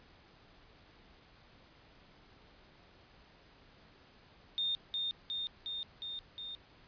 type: tone with echo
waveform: sine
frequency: 3648 Hz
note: A#7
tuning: 38 cents flat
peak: -31 dBFS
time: 4.58-4.75 s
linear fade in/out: 0 ms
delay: 360 ms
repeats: 5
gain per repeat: -2 dB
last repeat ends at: 6.55 s
effects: pink hiss -61 dBFS RMS until 6.87 s + resampled to 11025 Hz